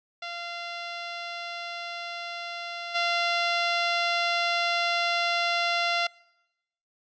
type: tone with level steps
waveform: 10% pulse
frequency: 690 Hz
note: F5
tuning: 21 cents flat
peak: -25 / -15 dBFS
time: 0.22-6.07 s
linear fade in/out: 5 ms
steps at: 2.94 s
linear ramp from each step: 20 ms
effects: noise-tail reverb RT60 0.9 s tail -24 dB re dry + resampled to 16000 Hz